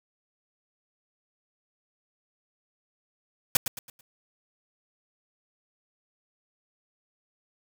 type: noise with echo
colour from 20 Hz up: white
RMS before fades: -20 dBFS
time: 3.55-3.57 s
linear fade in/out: 2 ms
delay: 110 ms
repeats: 4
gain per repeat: -9 dB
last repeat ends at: 4.01 s
effects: none